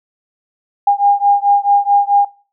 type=beating tone pair; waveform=sine; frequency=807 / 811.6 Hz; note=G#5 / G#5; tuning=-50 / -40 cents; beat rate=4.6 Hz; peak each=-12 dBFS; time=0.87-2.25 s; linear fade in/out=5 ms; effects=noise-tail reverb RT60 0.4 s tail -22 dB re dry